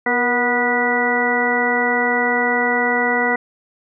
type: harmonic tone with a mistuned harmonic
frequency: 244.7 Hz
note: B3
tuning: 16 cents flat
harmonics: 1 / 2 / 3 / 4 / 5 / 6 / 8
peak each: -24 / -22 / -23 / -25 / -30 / -24 / -19 dBFS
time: 0.06-3.36 s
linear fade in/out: 5 ms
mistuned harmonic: 2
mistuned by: -40 cents
effects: none